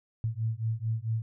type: beating tone pair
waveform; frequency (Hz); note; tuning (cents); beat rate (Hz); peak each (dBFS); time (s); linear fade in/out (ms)
sine; 110 / 114.5; A2 / A#2; 0 / -31; 4.5; -31; 0.24-1.22; 0
effects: none